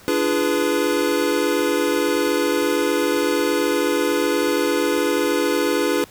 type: chord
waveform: square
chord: D diminished seventh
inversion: none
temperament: equal with one note detuned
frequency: 293.7 / 342 / 415.3 / 493.9 Hz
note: D4 / F4 / Ab4 / Cb5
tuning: 0 / -36 / 0 / 0 cents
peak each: -24 dBFS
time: 0.08-6.04 s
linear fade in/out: 0 ms
effects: pink hiss -46 dBFS RMS until 6.1 s + high-pass 60 Hz 12 dB/octave